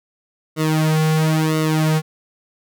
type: tone with flanger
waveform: sawtooth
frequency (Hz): 156.9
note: D#3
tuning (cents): +15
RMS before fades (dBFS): -17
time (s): 0.56-2.02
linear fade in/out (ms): 50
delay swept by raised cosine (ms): 1.2 to 3.3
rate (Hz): 0.98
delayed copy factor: -1
effects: none